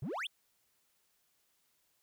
triangle exponential sweep, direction up, 110.3 to 3729 Hz, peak -34 dBFS, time 0.02-0.27 s, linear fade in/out 5 ms, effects white hiss -75 dBFS RMS until 2.02 s

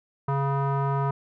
square tone with low-pass filter, 138.59 Hz, C#3, in tune, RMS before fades -25 dBFS, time 0.28-1.11 s, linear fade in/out 5 ms, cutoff 1100 Hz, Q 5.3, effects none

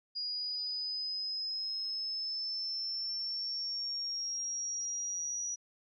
sine linear sweep, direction up, 4868 to 5830 Hz, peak -34 dBFS, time 0.15-5.56 s, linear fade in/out 20 ms, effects none

